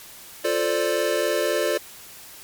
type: chord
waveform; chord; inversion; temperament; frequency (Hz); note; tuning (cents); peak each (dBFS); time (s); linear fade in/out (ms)
square; D minor seventh; first; equal; 349.2 / 440 / 523.3 / 587.3; F4 / A4 / C5 / D5; 0 / 0 / 0 / 0; -28 / -27 / -28 / -25; 0.44-1.78; 10
effects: white hiss -43 dBFS RMS until 2.43 s + MP3 96 kbps